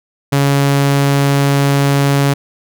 sawtooth tone, 140.2 Hz, C#3, 20 cents sharp, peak -6 dBFS, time 0.32-2.34 s, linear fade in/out 10 ms, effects none

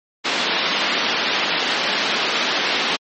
white band-pass noise, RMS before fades -21 dBFS, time 0.24-2.97 s, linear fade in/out 20 ms, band 200 to 4200 Hz, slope 24 dB/octave, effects MP3 32 kbps

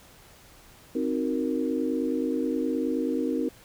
sine chord, C half-diminished seventh, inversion none, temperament equal, 261.6 / 311.1 / 370 / 466.2 Hz, C4 / Eb4 / Gb4 / Bb4, 0 / 0 / 0 / 0 cents, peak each -28 / -29 / -34 / -31 dBFS, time 0.95-3.49 s, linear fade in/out 5 ms, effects pink hiss -53 dBFS RMS until 3.64 s

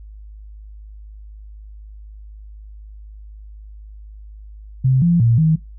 sine tone with pitch steps, 130.8 / 171.8 / 116.2 / 158.9 Hz, C3 / F3 / A#2 / D#3, 0 / -28 / -5 / +37 cents, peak -11 dBFS, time 4.84-5.56 s, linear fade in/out 10 ms, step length 180 ms, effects noise-tail reverb RT60 0.2 s tail -20 dB re dry + added 52 Hz sine -35 dBFS peak until 5.78 s

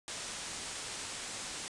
white low-pass noise, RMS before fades -42 dBFS, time 0.08-1.68 s, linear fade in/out 0 ms, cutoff 9300 Hz, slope 48 dB/octave, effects resampled to 24000 Hz

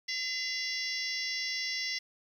harmonic tone with a mistuned harmonic, 678 Hz, E5, 49 cents sharp, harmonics 3 / 4 / 5 / 6 / 7 / 8 / 9, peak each -36 / -44 / -43 / -43 / -40 / -37 / -44 dBFS, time 0.08-1.99 s, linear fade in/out 10 ms, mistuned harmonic 4, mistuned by +58 cents, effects 10-bit

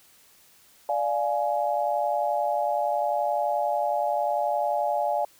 sine chord, D diminished, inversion none, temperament equal with one note detuned, 587.3 / 698.5 / 839.3 Hz, D5 / F5 / Ab5, 0 / 0 / +18 cents, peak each -27 dBFS, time 0.89-5.25 s, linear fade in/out 2 ms, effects white hiss -57 dBFS RMS until 5.39 s

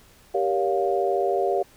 sine chord, G half-diminished seventh, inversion none, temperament just, 392 / 470.4 / 564.5 / 705.6 Hz, G4 / Bb4 / Db5 / F5, 0 / +16 / +31 / +18 cents, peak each -24 / -28 / -27 / -25 dBFS, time 0.34-1.63 s, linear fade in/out 10 ms, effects pink hiss -54 dBFS RMS until 1.76 s

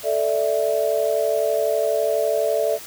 sine chord, A suspended fourth, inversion none, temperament equal, 440 / 587.3 / 659.3 Hz, A4 / D5 / E5, 0 / 0 / 0 cents, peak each -23 / -22 / -22 dBFS, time 0.03-2.79 s, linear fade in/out 50 ms, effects white hiss -38 dBFS RMS until 2.86 s

